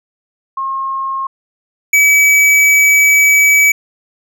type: tone pair in turn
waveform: sine / square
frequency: 1075 / 2286 Hz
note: C6 / D7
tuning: +47 / -47 cents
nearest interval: octave + minor second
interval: 1306 cents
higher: second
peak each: -16 / -7 dBFS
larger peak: second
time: 0.57-1.27 / 1.93-3.72 s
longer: second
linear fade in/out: 5 ms
effects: none